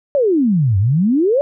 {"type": "exponential two-way sweep", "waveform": "sine", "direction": "down then up", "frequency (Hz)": [593, 92.2, 593], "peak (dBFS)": -11, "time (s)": [0.15, 1.41], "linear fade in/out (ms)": 0, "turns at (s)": 0.78, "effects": []}